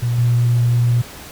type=tone with level steps; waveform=sine; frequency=120 Hz; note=B2; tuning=49 cents flat; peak=-15 / -11 dBFS; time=0.02-1.02 s; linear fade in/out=10 ms; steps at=0.18 s; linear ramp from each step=5 ms; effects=tanh soft clip ceiling -7 dBFS + pink hiss -36 dBFS RMS until 1.31 s